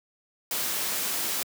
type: noise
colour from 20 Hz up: white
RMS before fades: -29 dBFS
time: 0.51-1.43 s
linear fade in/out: 2 ms
effects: high-pass 150 Hz 12 dB/octave